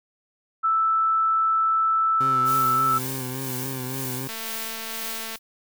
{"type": "tone", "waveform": "sine", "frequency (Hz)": 1318.5, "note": "E6", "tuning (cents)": 0, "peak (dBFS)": -18, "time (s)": [0.63, 2.99], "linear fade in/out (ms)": 20}
{"type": "tone with vibrato", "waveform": "20% pulse", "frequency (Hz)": 130.3, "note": "C3", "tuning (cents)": -7, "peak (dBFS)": -25, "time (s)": [2.2, 4.28], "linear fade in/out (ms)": 10, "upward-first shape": "sine", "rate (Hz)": 3.5, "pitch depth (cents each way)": 51}
{"type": "noise with tremolo", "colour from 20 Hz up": "blue", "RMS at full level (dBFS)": -32, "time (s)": [2.44, 5.39], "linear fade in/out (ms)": 50, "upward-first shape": "sine", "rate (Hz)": 2, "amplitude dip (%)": 45}
{"type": "click train", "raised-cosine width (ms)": 0.2, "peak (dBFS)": -18, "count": 240, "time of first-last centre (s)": [4.29, 5.357], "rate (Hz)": 224}
{"effects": []}